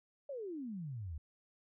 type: exponential sweep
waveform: sine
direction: down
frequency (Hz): 587 to 71.7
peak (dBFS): -40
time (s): 0.29-1.18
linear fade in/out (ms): 5
effects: none